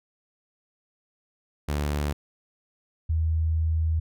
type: tone pair in turn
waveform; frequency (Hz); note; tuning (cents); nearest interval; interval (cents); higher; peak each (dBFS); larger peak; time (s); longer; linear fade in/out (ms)
sawtooth / sine; 73.3 / 80.21; D2 / E2; -3 / -47; major second; 156; second; -21; neither; 1.68-2.13 / 3.09-4; second; 10
effects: none